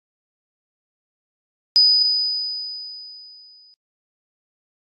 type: tone with exponential decay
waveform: sine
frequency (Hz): 4978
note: D#8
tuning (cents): 0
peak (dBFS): -9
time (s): 1.76-3.74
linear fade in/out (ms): 0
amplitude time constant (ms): 430
effects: AAC 32 kbps